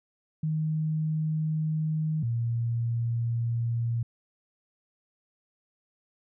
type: tone pair in turn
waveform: sine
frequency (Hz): 156.2 / 117.02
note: D#3 / A#2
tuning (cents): +7 / +7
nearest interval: perfect fourth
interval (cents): 500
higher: first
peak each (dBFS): -25 / -25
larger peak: neither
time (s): 0.43-2.23 / 2.23-4.03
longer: neither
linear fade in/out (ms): 5
effects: none